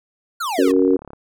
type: exponential sweep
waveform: square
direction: down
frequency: 1480 to 341.9 Hz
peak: -22 dBFS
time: 0.4-0.72 s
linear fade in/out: 10 ms
type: harmonic tone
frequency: 93.1 Hz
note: F#2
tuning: 11 cents sharp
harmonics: 3 / 4 / 5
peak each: -16 / -17 / -18 dBFS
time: 0.58-0.97 s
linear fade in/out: 10 ms
type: click train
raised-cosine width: 1 ms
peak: -23 dBFS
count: 17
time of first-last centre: 0.68-1.133 s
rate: 35.3 Hz
effects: none